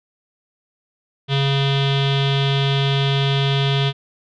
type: tone with low-pass filter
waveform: square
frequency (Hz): 138.2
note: C#3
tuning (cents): -5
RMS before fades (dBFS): -18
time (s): 1.28-3.93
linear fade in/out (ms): 50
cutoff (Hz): 3400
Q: 7
effects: none